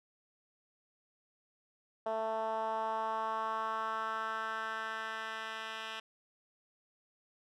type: tone with band-pass filter sweep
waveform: 10% pulse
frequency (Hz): 221.4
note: A3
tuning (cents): +11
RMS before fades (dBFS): -37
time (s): 2.06-6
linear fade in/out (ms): 5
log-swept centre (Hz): 690 to 2400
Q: 2.6
effects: none